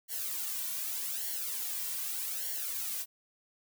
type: noise with flanger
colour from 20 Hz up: blue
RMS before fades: -36 dBFS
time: 0.08-3.06 s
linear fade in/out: 50 ms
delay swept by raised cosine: 0.79 to 2.39 ms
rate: 0.83 Hz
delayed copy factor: -0.8
effects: none